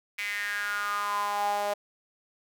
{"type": "tone with high-pass filter sweep", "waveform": "sawtooth", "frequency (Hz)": 204.8, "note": "G#3", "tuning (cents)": -24, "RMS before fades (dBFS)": -30, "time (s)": [0.18, 1.74], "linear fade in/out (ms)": 10, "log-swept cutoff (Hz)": [2200, 660], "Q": 6.9, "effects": []}